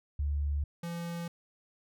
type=tone pair in turn; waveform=sine / square; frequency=72.3 / 170.38 Hz; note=D2 / F3; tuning=-27 / -42 cents; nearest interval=octave + minor third; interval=1485 cents; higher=second; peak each=-28 / -36 dBFS; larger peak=first; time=0.19-0.64 / 0.83-1.28 s; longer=neither; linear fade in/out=5 ms; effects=none